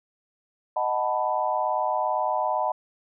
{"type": "chord", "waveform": "sine", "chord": "B dominant seventh", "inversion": "first", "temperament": "equal", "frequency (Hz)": [622.3, 740, 880, 987.8], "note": ["D#5", "F#5", "A5", "B5"], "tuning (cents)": [0, 0, 0, 0], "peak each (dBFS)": -28, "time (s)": [0.76, 2.72], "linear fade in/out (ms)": 5, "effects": []}